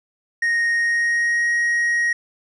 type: tone with pitch glide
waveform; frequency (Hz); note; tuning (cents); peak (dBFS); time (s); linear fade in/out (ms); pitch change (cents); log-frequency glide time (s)
triangle; 1863 to 1885.7; A#6 to A#6; -2 to +19; -15; 0.42-2.13; 5; +21; 0.75-1.5
effects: resampled to 24000 Hz